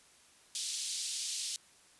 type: band-pass noise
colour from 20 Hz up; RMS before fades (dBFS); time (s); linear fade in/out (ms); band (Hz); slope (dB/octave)
pink; -38; 0.55-1.56; 0; 3600 to 10000; 24
effects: white hiss -62 dBFS RMS until 1.99 s + resampled to 24000 Hz